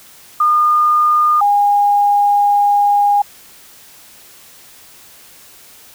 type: tone pair in turn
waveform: sine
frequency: 1216 / 816.3 Hz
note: D#6 / G#5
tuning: -40 / -30 cents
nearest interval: perfect fifth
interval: 690 cents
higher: first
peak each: -9 dBFS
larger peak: neither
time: 0.4-1.41 / 1.41-3.22 s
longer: second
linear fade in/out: 5 ms
effects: white hiss -42 dBFS RMS until 5.94 s